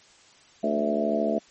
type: harmonic tone with a mistuned harmonic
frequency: 73.42 Hz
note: D2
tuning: in tune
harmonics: 3 / 4 / 5 / 6 / 7 / 8 / 9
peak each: -28 / -31 / -33 / -32 / -33 / -34 / -26 dBFS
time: 0.63-1.39 s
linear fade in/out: 10 ms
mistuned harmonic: 8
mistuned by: +35 cents
effects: white hiss -55 dBFS RMS until 1.5 s + MP3 32 kbps